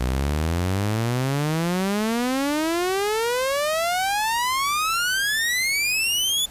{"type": "exponential sweep", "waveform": "sawtooth", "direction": "up", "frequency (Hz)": [60.3, 3510], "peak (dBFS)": -17, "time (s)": [0, 6.46], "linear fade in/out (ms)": 10, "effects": ["pink hiss -45 dBFS RMS until 6.5 s", "resampled to 32000 Hz"]}